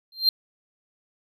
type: tone with exponential growth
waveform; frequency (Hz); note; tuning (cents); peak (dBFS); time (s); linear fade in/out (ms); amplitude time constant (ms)
triangle; 4172; C8; -6; -11; 0.12-0.29; 2; 36
effects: none